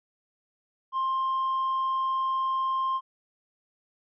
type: tone with tanh clipping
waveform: sine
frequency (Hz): 1056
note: C6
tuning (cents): +16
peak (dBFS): -25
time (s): 0.92-3.01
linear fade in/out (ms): 50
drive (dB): 1
effects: none